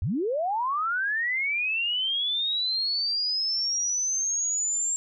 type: linear sweep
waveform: sine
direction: up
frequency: 67 to 7459 Hz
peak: -24 dBFS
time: 0.02-4.96 s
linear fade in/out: 0 ms
effects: none